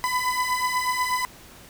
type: beating tone pair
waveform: 30% pulse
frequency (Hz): 998 / 1006.2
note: B5 / B5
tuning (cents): +18 / +32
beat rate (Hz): 8.2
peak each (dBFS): -24 / -22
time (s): 0.04-1.25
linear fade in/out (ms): 0
effects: pink hiss -47 dBFS RMS until 1.69 s